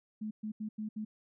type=tone bursts at uneven times; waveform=sine; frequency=214.7 Hz; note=A3; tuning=42 cents flat; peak=-35 dBFS; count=5; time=0.21-0.31 / 0.43-0.52 / 0.6-0.69 / 0.78-0.89 / 0.96-1.05 s; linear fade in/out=10 ms; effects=none